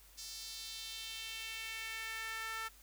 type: tone with high-pass filter sweep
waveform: sawtooth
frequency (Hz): 446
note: A4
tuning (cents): +23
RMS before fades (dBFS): -44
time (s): 0.17-2.69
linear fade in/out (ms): 20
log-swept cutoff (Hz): 5200 to 1400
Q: 2.3
effects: added 50 Hz sine -62 dBFS peak until 2.82 s + white hiss -62 dBFS RMS until 2.82 s